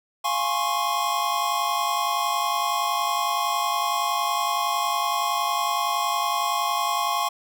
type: chord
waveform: square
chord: Db major seventh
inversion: first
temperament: equal with one note detuned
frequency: 698.5 / 830.6 / 1046.5 / 1097.3 Hz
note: F5 / Ab5 / C6 / Db6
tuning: 0 / 0 / 0 / -18 cents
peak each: -31 / -29 / -30 / -26 dBFS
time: 0.24-7.29 s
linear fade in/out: 10 ms
effects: none